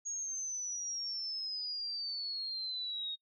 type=exponential sweep; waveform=sine; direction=down; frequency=6645 to 3729 Hz; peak=-36 dBFS; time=0.05-3.16 s; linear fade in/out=20 ms; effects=noise-tail reverb RT60 0.1 s tail -26 dB re dry